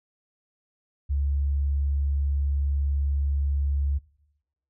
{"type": "tone", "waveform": "sine", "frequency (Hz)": 70.4, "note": "C#2", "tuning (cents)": 27, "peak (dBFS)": -22, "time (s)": [1.09, 3.99], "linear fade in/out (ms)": 20, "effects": ["noise-tail reverb RT60 0.9 s tail -21 dB re dry"]}